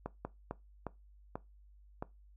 slowing click train, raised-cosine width 1 ms, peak -24 dBFS, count 6, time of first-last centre 0.06-2.025 s, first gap 190 ms, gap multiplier 1.37, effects noise-tail reverb RT60 0.2 s tail -19 dB re dry + added 50 Hz sine -57 dBFS peak until 2.36 s

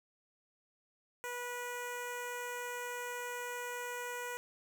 10% pulse tone with notch filter, 487.9 Hz, B4, 21 cents flat, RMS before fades -41 dBFS, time 1.24-4.37 s, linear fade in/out 0 ms, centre 3700 Hz, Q 1.2, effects none

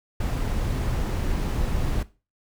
brown noise, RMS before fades -25 dBFS, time 0.2-2.03 s, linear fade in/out 5 ms, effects noise-tail reverb RT60 0.3 s tail -17 dB re dry

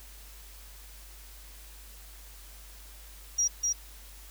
sine tone with echo, 5710 Hz, F8, 37 cents sharp, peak -23 dBFS, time 3.38-3.48 s, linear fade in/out 10 ms, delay 250 ms, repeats 1, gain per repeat -2 dB, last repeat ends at 3.73 s, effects added 50 Hz sine -48 dBFS peak until 4.3 s + white hiss -52 dBFS RMS until 4.3 s

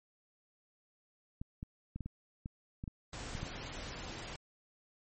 clicks, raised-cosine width 5 ms, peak -28 dBFS, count 10, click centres 1.415 / 1.629 / 1.96 / 2.007 / 2.06 / 2.459 / 2.839 / 2.878 / 3.352 / 3.431 s
pink noise, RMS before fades -44 dBFS, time 3.13-4.36 s, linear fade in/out 2 ms
effects MP3 32 kbps

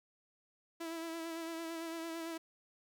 sawtooth tone with vibrato, 329.6 Hz, E4, in tune, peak -36 dBFS, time 0.8-2.38 s, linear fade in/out 10 ms, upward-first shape sine, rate 8.9 Hz, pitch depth 30 cents each way, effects none

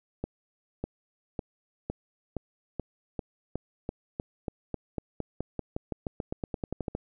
accelerating click train, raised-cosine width 2 ms, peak -18 dBFS, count 28, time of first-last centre 0.24-6.951 s, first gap 600 ms, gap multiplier 0.92, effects none

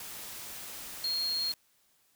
sine tone in noise, 4255 Hz, C8, 28 cents sharp, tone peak -29 dBFS, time 1.04-1.52 s, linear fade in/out 2 ms, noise white, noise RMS -43 dBFS, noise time 0-1.54 s, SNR +11 dB, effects white hiss -69 dBFS RMS until 2.15 s

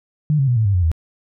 sine tone with pitch steps, 151 / 136.09 / 122.65 / 110.54 / 99.62 / 89.79 / 80.92 Hz, D3 / C#3 / B2 / A2 / G2 / F2 / E2, +48 / -32 / -12 / +8 / +28 / +49 / -32 cents, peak -13 dBFS, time 0.3-0.916 s, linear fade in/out 0 ms, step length 88 ms, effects none

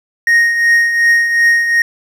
triangle tone with tremolo, 1864.7 Hz, A#6, in tune, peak -4 dBFS, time 0.27-1.82 s, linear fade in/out 2 ms, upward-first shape triangle, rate 2.7 Hz, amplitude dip 60%, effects none

